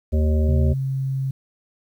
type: harmonic tone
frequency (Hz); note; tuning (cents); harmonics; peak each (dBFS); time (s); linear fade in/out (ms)
76.9; D#2; -20; 1 / 3 / 5 / 7 / 8; -16 / -26 / -30 / -33 / -34; 0.12-0.74; 20
type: tone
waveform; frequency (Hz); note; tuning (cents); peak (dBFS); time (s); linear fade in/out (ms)
sine; 134.1; C3; +43; -21; 0.48-1.31; 5
effects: 9-bit

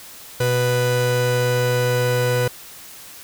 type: tone pair together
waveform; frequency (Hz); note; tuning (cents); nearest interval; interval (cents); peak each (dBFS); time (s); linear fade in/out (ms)
45% pulse; 123.47 / 493.9; B2 / B4; 0 / 0; 2 octaves; 2400; -20; 0.4-2.48; 5
effects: white hiss -40 dBFS RMS until 3.23 s

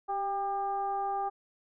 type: tone with frequency modulation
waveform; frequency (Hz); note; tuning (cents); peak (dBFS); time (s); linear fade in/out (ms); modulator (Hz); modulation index
sine; 796; G5; +26; -29; 0.08-1.3; 20; 405; 0.66
effects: none

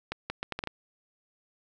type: accelerating click train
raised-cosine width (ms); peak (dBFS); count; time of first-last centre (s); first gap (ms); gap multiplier
0.3; -16; 7; 0.12-0.673; 180; 0.72
effects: none

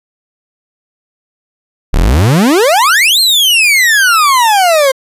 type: exponential two-way sweep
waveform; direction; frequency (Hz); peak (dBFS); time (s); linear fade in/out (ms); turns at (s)
40% pulse; up then down; 31.29 to 4288 to 518; -5; 1.93-4.92; 10; 3.2
effects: resampled to 32000 Hz

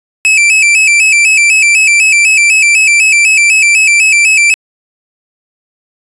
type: tone with vibrato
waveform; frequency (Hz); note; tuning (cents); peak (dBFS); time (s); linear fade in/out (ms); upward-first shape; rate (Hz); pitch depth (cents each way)
45% pulse; 2461; D#7; -20; -4; 0.25-4.54; 0; square; 4; 81
effects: resampled to 24000 Hz

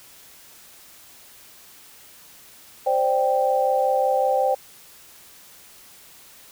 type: chord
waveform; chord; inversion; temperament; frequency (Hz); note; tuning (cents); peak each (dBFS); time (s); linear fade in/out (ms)
sine; C suspended second; none; just; 523.3 / 588.7 / 784.9; C5 / D5 / G5; 0 / +4 / +2; -21 / -25 / -21; 2.86-4.55; 10
effects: white hiss -48 dBFS RMS until 6.51 s

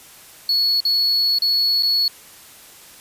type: tone with dropouts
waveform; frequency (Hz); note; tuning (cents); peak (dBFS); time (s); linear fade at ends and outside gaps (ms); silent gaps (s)
triangle; 4384; C#8; -20; -14; 0.49-2.08; 2; 0.804-0.851 / 1.386-1.42 / 1.825-1.831
effects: white hiss -44 dBFS RMS until 3 s + resampled to 32000 Hz

